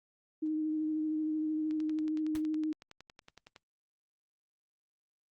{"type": "tone with vibrato", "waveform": "sine", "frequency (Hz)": 310.2, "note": "D#4", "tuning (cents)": -5, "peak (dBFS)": -30, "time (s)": [0.42, 2.73], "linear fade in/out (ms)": 10, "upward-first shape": "sine", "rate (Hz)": 13, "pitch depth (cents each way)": 18}
{"type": "click train", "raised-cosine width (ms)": 0.2, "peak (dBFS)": -33, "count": 21, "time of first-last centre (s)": [1.71, 3.562], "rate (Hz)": 10.8}
{"type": "noise with exponential decay", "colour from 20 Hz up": "pink", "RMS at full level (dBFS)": -41, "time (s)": [2.35, 2.43], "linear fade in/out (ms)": 1, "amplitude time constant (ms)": 17}
{"effects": ["Opus 32 kbps"]}